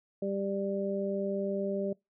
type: harmonic tone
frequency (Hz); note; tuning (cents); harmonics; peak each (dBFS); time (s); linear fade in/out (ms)
197.3; G3; +11; 1 / 2 / 3; -34 / -34 / -34; 0.22-1.93; 5
effects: noise-tail reverb RT60 0.2 s tail -25 dB re dry